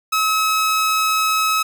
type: tone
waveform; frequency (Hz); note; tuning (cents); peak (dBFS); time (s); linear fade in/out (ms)
sawtooth; 1285; E6; -45; -12; 0.12-1.63; 10
effects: none